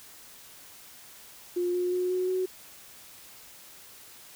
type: tone with pitch steps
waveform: sine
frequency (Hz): 354.2 / 358.3 / 362.5 / 366.7 / 371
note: F4 / F4 / F#4 / F#4 / F#4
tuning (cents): +24 / +44 / -35 / -15 / +5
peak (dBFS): -25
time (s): 1.56-2.46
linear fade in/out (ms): 10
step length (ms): 180
effects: white hiss -50 dBFS RMS until 4.35 s